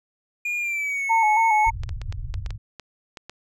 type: tone with pitch glide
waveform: triangle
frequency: 2426 to 2199 Hz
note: D#7 to C#7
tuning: -44 to -14 cents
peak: -22 dBFS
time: 0.45-1.7 s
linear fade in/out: 5 ms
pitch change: -170 cents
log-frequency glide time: 0.58-1.05 s
type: tone with vibrato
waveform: sine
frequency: 879 Hz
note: A5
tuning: 2 cents flat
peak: -16 dBFS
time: 1.09-1.71 s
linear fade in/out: 20 ms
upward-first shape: square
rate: 3.6 Hz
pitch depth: 52 cents each way
type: low-pass noise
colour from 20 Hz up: pink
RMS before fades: -30 dBFS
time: 1.66-2.58 s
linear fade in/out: 20 ms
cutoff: 120 Hz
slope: 48 dB/octave
type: clicks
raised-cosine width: 0.2 ms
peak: -20 dBFS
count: 10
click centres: 1.835 / 1.892 / 2.016 / 2.125 / 2.341 / 2.462 / 2.506 / 2.797 / 3.172 / 3.296 s
effects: none